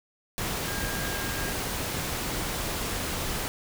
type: tone in noise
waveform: sine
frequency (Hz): 1618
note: G#6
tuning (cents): -46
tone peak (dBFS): -37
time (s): 0.68-1.52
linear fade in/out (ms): 0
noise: pink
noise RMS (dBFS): -31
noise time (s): 0.38-3.48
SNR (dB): -9
effects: none